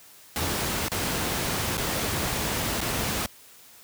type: noise with dropouts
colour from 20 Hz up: pink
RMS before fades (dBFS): -27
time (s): 0.36-3.26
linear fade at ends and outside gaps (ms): 1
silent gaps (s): 0.884-0.917 / 1.771-1.778 / 2.806-2.813
effects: white hiss -51 dBFS RMS until 3.83 s + high-pass 60 Hz 12 dB/octave